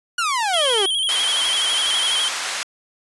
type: exponential sweep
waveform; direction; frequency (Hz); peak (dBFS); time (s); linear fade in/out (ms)
sawtooth; down; 1470 to 371.9; -15; 0.18-0.86; 5
type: tone with vibrato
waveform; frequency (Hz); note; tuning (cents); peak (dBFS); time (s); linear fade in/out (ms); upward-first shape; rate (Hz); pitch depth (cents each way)
square; 3200; G7; +35; -19; 0.53-2.29; 10; square; 12; 52
type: band-pass noise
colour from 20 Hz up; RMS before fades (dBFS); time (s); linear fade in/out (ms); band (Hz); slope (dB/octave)
pink; -26; 1.09-2.63; 0; 1100 to 9400; 12
effects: resampled to 24000 Hz